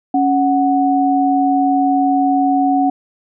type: tone pair together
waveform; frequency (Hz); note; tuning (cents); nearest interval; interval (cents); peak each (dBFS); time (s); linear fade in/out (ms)
sine; 277.2 / 740; C#4 / F#5; 0 / 0; octave + perfect fourth; 1700; -14; 0.14-2.9; 5
effects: none